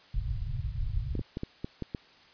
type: low-pass noise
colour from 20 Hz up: pink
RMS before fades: -32 dBFS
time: 0.14-1.22 s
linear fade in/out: 5 ms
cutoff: 130 Hz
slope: 48 dB/octave
type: clicks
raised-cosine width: 3 ms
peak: -20 dBFS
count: 7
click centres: 1.153 / 1.193 / 1.371 / 1.434 / 1.645 / 1.823 / 1.948 s
effects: white hiss -57 dBFS RMS until 2.33 s + resampled to 11025 Hz